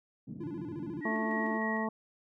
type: band-pass noise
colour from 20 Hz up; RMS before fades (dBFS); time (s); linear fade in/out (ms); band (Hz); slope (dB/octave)
white; -43; 0.27-1.01; 10; 120 to 230; 24
type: tone with vibrato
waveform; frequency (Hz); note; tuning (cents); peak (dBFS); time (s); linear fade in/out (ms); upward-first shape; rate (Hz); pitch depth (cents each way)
triangle; 315.3; D#4; +23; -36; 0.4-1.58; 10; square; 14; 130
type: tone with tremolo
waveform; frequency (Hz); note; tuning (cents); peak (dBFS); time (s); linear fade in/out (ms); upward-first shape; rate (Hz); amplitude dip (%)
sine; 1900; A#6; +33; -34; 1.01-1.88; 50; square; 3.3; 30
type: harmonic tone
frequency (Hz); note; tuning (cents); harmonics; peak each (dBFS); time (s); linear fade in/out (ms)
220; A3; 0; 1 / 2 / 3 / 4 / 5; -33 / -39 / -39 / -38 / -40; 1.05-1.89; 5
effects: none